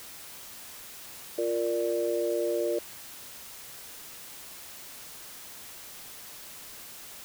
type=chord; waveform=sine; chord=Bb major; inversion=second; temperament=equal; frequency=349.2 / 466.2 / 587.3 Hz; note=F4 / Bb4 / D5; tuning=0 / 0 / 0 cents; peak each=-30 dBFS; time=1.38-2.79 s; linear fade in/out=5 ms; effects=white hiss -45 dBFS RMS until 7.24 s